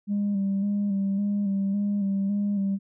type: tone with vibrato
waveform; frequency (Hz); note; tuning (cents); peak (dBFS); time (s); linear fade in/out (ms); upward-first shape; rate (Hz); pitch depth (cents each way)
sine; 199.9; G3; +34; -21; 0.07-2.79; 50; square; 1.8; 32
effects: tanh soft clip ceiling -20 dBFS